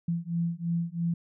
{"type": "beating tone pair", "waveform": "sine", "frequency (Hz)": [167.9, 170.9], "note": ["E3", "F3"], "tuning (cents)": [32, -37], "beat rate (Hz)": 3, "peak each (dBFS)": -30, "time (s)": [0.08, 1.14], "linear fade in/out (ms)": 5, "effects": []}